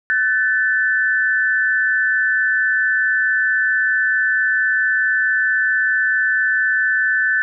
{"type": "tone pair together", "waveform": "sine", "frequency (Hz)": [1512, 1756.5], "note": ["F#6", "A6"], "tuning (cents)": [37, -3], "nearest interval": "minor third", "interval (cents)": 260, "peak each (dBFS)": -17, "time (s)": [0.1, 7.42], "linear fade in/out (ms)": 0, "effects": []}